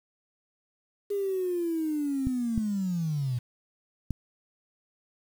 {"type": "linear sweep", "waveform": "sine", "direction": "down", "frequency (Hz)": [409.4, 118.4], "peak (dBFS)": -26, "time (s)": [1.1, 3.39], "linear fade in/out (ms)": 10}
{"type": "clicks", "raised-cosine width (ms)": 5, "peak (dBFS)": -17, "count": 3, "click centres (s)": [2.27, 2.578, 4.107]}
{"effects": ["8-bit"]}